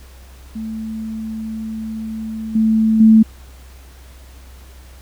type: tone with level steps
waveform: sine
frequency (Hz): 220.5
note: A3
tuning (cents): +4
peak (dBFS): -23 / -11 / -5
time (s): 0.55-3.23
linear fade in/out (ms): 10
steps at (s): 2.55 / 3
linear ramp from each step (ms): 5
effects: added 64 Hz sine -38 dBFS peak until 5.01 s + pink hiss -47 dBFS RMS until 5.01 s